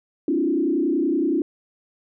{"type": "tone with frequency modulation", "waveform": "sine", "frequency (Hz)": 310, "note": "D#4", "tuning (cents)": -6, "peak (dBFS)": -18, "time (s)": [0.28, 1.42], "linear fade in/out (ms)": 2, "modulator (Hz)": 30.7, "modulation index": 1.6, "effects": []}